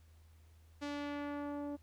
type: tone with low-pass filter sweep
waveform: sawtooth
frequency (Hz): 289.1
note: D4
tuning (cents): -27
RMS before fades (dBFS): -41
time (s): 0.81-1.77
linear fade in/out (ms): 20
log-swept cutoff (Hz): 5900 to 580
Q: 0.92
effects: added 80 Hz sine -59 dBFS peak until 1.82 s + pink hiss -72 dBFS RMS until 1.82 s